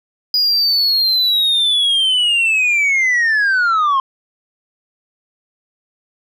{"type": "linear sweep", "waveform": "sine", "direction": "down", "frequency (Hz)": [4932, 1046.5], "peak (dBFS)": -9, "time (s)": [0.34, 4], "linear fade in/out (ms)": 2, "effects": ["tanh soft clip ceiling -11 dBFS"]}